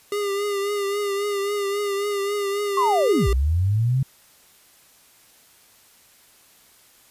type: tone with vibrato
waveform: square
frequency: 404.1 Hz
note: G#4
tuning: 47 cents flat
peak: -23 dBFS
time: 0.12-3.33 s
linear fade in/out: 2 ms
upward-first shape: triangle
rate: 3.7 Hz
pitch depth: 48 cents each way
type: linear two-way sweep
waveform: sine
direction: down then up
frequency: 1108.7 to 55 to 136.9 Hz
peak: -17 dBFS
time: 2.77-4.03 s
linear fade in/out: 5 ms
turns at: 3.28 s
effects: white hiss -54 dBFS RMS until 7.1 s + resampled to 32000 Hz